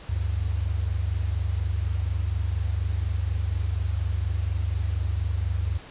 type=tone pair together; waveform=sine; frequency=70.94 / 95.1 Hz; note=C#2 / F#2; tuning=+41 / +48 cents; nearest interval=perfect fourth; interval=507 cents; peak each=-26 dBFS; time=0.09-5.78 s; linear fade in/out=5 ms; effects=pink hiss -45 dBFS RMS until 5.9 s + resampled to 8000 Hz